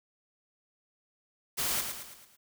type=noise with echo; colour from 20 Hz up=white; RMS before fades=-31 dBFS; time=1.57-1.82 s; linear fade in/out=20 ms; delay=110 ms; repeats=5; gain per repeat=-6 dB; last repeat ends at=2.37 s; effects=none